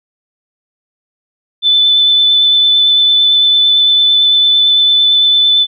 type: tone with vibrato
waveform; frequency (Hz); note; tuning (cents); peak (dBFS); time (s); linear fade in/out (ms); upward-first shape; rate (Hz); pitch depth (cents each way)
sine; 3511; A7; -4; -6; 1.62-5.67; 50; sine; 8.9; 12
effects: none